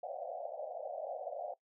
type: band-pass noise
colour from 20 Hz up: white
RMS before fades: -42 dBFS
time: 0.03-1.54 s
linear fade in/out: 5 ms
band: 520 to 750 Hz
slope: 96 dB/octave
effects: noise-tail reverb RT60 0.1 s tail -19 dB re dry